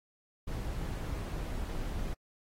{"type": "noise", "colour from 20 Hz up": "brown", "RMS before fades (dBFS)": -36, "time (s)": [0.47, 2.14], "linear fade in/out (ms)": 10, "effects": ["AAC 48 kbps"]}